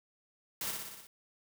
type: noise with echo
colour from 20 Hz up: white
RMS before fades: -37 dBFS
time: 0.61-0.71 s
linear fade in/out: 2 ms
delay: 60 ms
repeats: 6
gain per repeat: -3 dB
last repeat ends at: 1.07 s
effects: none